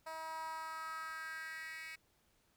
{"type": "tone with high-pass filter sweep", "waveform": "10% pulse", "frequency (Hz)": 320, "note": "D#4", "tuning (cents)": 49, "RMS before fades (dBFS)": -45, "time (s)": [0.06, 1.96], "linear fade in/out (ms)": 10, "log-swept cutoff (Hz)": [760, 2300], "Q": 4.2, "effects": ["pink hiss -74 dBFS RMS until 2.56 s"]}